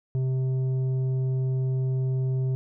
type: tone with tanh clipping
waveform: sine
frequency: 130.4 Hz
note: C3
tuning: 5 cents flat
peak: -24 dBFS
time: 0.15-2.55 s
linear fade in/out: 0 ms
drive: 7 dB
effects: none